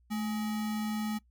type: tone with sample-and-hold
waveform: sine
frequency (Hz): 216.3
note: A3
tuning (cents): -29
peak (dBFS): -30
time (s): 0.1-1.19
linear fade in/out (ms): 20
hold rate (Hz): 1050
effects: noise-tail reverb RT60 0.1 s tail -20 dB re dry + added 60 Hz sine -62 dBFS peak until 1.3 s